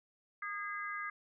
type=harmonic tone; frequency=409.5 Hz; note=G#4; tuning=24 cents flat; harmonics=3 / 4 / 5; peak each=-41 / -42 / -43 dBFS; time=0.42-1.1 s; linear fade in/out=5 ms; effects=none